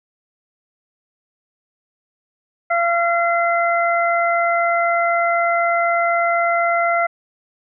harmonic tone, 684 Hz, F5, 36 cents flat, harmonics 1 / 2 / 3, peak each -17 / -20 / -22 dBFS, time 2.7-7.07 s, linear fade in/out 10 ms, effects none

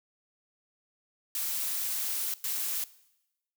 blue noise bursts at uneven times, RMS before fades -32 dBFS, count 2, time 1.35-2.34 / 2.44-2.84 s, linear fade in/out 2 ms, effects noise-tail reverb RT60 0.9 s tail -19 dB re dry

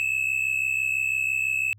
triangle tone pair together, 2571 / 2637 Hz, E7 / E7, -44 / 0 cents, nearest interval unison, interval 44 cents, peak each -24 dBFS, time 0-1.73 s, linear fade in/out 0 ms, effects added 104 Hz sine -49 dBFS peak until 1.78 s

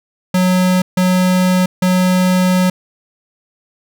square tone bursts at uneven times, 183.4 Hz, F#3, 15 cents flat, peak -11 dBFS, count 3, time 0.34-0.82 / 0.97-1.66 / 1.82-2.7 s, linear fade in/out 5 ms, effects none

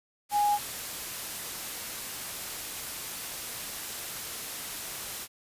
sine tone in noise, 826 Hz, G#5, 10 cents flat, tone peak -22 dBFS, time 0.31-0.59 s, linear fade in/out 50 ms, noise white, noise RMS -37 dBFS, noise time 0.29-5.28 s, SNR +12 dB, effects resampled to 32000 Hz

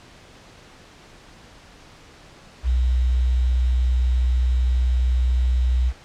sine tone with quantisation, 62.3 Hz, B1, 16 cents sharp, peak -16 dBFS, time 2.63-5.93 s, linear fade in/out 50 ms, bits 7, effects pink hiss -47 dBFS RMS until 6.04 s + low-pass 6000 Hz 12 dB/octave

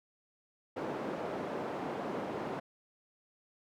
white band-pass noise, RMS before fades -38 dBFS, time 0.76-2.6 s, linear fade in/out 10 ms, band 200 to 650 Hz, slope 12 dB/octave, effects none

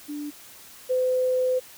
sine tone pair in turn, 293.7 / 509.1 Hz, D4 / C5, 0 / -47 cents, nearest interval minor seventh, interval 953 cents, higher second, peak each -30 / -20 dBFS, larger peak second, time 0.08-0.31 / 0.89-1.6 s, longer second, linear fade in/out 20 ms, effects white hiss -47 dBFS RMS until 1.77 s

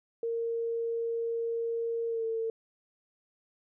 sine tone with pitch glide, 461.8 to 451 Hz, A#4 to A4, -16 to +43 cents, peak -29 dBFS, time 0.23-2.5 s, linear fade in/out 2 ms, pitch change -41 cents, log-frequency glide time 2.08-2.24 s, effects none

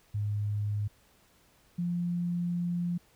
sine tone pair in turn, 103.83 / 174.31 Hz, G#2 / F3, 0 / -3 cents, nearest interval major sixth, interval 897 cents, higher second, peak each -28 dBFS, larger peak neither, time 0.14-0.88 / 1.78-2.98 s, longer second, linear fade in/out 10 ms, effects pink hiss -64 dBFS RMS until 3.15 s

